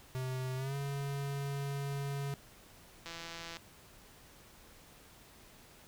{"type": "tone with pitch glide", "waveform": "square", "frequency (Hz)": [129.2, 140.08], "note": ["C3", "C#3"], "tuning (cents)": [-21, 18], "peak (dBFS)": -36, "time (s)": [0.15, 2.34], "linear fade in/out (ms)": 0, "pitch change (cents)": 139, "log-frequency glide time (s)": [0.56, 0.75]}
{"type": "click train", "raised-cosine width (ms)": 0.2, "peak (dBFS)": -27, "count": 86, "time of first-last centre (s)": [3.06, 3.569], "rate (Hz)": 167}
{"effects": ["pink hiss -58 dBFS RMS until 5.87 s"]}